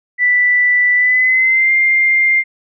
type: tone with pitch glide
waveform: sine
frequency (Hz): 1975.5 to 2105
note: B6 to C7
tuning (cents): 0 to +10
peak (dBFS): -9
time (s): 0.18-2.44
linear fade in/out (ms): 50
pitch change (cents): +110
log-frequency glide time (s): 0.95-1.74
effects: none